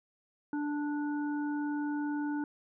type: harmonic tone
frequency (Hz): 293.7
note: D4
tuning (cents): 0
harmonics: 1 / 3 / 5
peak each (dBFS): -31 / -42 / -44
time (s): 0.53-2.44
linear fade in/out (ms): 2
effects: none